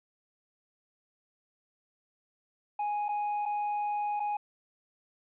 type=tone with dropouts; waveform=triangle; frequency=830 Hz; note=G#5; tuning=1 cent flat; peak=-27 dBFS; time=2.79-4.37 s; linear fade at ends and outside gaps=5 ms; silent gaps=3.084-3.089 / 3.455-3.459 / 4.197-4.201 s; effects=resampled to 8000 Hz + 11-bit